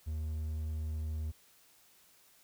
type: tone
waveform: triangle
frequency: 77.78 Hz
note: D#2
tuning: in tune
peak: -32 dBFS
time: 0.06-1.32 s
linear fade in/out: 20 ms
effects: white hiss -64 dBFS RMS until 2.43 s